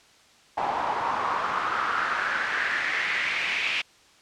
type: noise with band-pass filter sweep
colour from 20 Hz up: pink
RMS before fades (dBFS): -27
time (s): 0.57-3.82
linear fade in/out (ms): 10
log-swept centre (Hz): 830 to 2600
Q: 4
effects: white hiss -56 dBFS RMS until 4.21 s + low-pass 6000 Hz 12 dB/octave